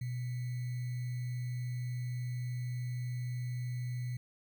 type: tone with sample-and-hold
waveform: sine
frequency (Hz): 123.47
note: B2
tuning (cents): 0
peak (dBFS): -34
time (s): 0.01-4.17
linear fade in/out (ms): 5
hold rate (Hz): 2100
effects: none